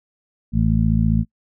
harmonic tone, 55 Hz, A1, in tune, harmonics 1 / 2 / 3 / 4, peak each -20 / -20 / -20 / -20 dBFS, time 0.52-1.25 s, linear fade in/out 50 ms, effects noise-tail reverb RT60 0.1 s tail -26 dB re dry

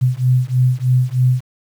sine beating tone pair, 125.2 / 128.4 Hz, B2 / C3, +24 / -32 cents, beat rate 3.2 Hz, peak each -15 dBFS, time 0.01-1.41 s, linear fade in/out 20 ms, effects 7-bit

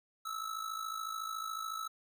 square tone with amplitude modulation, 1306 Hz, E6, 17 cents flat, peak -35 dBFS, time 0.25-1.88 s, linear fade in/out 10 ms, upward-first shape sine, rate 53.9 Hz, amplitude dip 70%, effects none

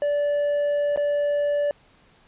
triangle tone with dropouts, 581 Hz, D5, 19 cents flat, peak -18 dBFS, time 0.02-1.71 s, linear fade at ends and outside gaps 1 ms, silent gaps 0.961-0.974 s, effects pink hiss -57 dBFS RMS until 2.27 s + resampled to 8000 Hz

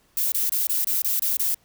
violet noise bursts, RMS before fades -23 dBFS, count 8, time 0.17-1.545 s, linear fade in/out 2 ms, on 150 ms, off 25 ms, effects pink hiss -62 dBFS RMS until 1.64 s

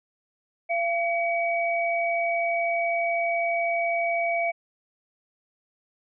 sine tone pair together, 682 / 2268 Hz, F5 / C#7, -41 / +39 cents, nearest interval octave + major sixth, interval 2080 cents, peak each -24 / -27 dBFS, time 0.69-4.52 s, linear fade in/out 20 ms, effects none

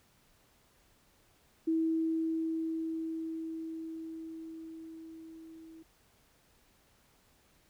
sine tone with level ramp, 323.7 Hz, E4, 31 cents flat, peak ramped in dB -26 to -49 dBFS, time 1.67-5.83 s, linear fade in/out 10 ms, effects pink hiss -67 dBFS RMS until 7.69 s

